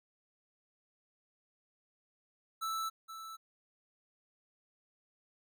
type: tone with echo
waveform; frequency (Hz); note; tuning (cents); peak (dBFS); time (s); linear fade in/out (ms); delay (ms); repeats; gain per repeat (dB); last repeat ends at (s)
square; 1318.5; E6; 0; -35; 2.61-2.9; 20; 470; 1; -10; 3.37
effects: none